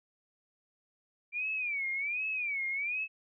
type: tone with vibrato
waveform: sine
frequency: 2349 Hz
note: D7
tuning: in tune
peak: -31 dBFS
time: 1.32-3.08 s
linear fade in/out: 50 ms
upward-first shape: sine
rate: 1.3 Hz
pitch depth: 170 cents each way
effects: none